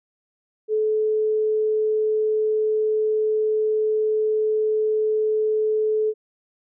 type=tone; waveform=sine; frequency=431.7 Hz; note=A4; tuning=33 cents flat; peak=-18 dBFS; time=0.68-6.14 s; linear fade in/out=50 ms; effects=none